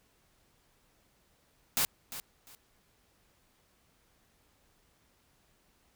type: noise with echo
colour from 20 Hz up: white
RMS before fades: -28 dBFS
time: 1.77-1.85 s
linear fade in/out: 0 ms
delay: 350 ms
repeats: 2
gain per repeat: -13 dB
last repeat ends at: 2.55 s
effects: pink hiss -69 dBFS RMS until 5.95 s